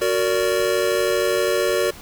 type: chord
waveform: square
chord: Gb augmented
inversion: none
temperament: just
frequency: 370 / 462.5 / 578.1 Hz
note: Gb4 / Bb4 / D5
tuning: 0 / -14 / -27 cents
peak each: -23 dBFS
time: 0.01-1.91 s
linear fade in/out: 10 ms
effects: pink hiss -41 dBFS RMS until 2.01 s